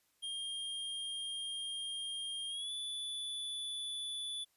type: tone with pitch glide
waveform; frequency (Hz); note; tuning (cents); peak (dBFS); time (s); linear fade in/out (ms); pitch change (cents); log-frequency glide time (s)
square; 3215 to 3466; G7 to A7; +43 to -27; -39; 0.22-4.45; 20; +130; 2.49-2.71
effects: white hiss -75 dBFS RMS until 4.56 s + resampled to 32000 Hz